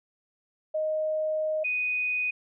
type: tone pair in turn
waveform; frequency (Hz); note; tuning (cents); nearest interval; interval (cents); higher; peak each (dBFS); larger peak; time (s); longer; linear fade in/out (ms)
sine; 622.3 / 2489; D#5 / D#7; 0 / 0; 2 octaves; 2400; second; -25; neither; 0.74-1.64 / 1.64-2.31; first; 10
effects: none